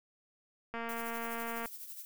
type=click train; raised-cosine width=0.5 ms; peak=-25 dBFS; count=213; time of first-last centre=0.74-1.658 s; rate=231 Hz
type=noise with tremolo; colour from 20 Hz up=violet; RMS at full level=-44 dBFS; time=0.89-2.05 s; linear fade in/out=0 ms; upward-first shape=sine; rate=12 Hz; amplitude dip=55%
effects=none